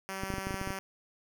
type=tone; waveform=5% pulse; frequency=192.4 Hz; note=G3; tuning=32 cents flat; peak=-25 dBFS; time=0.09-0.79 s; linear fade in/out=0 ms
type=clicks; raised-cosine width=3 ms; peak=-23 dBFS; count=10; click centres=0.235 / 0.303 / 0.339 / 0.383 / 0.47 / 0.508 / 0.543 / 0.614 / 0.674 / 0.705 s
effects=none